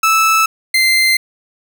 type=tone pair in turn; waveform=30% pulse; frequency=1311 / 2081 Hz; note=E6 / C7; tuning=-10 / -10 cents; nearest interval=minor sixth; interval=800 cents; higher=second; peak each=-7 dBFS; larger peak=neither; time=0.03-0.46 / 0.74-1.17 s; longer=neither; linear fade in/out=5 ms; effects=none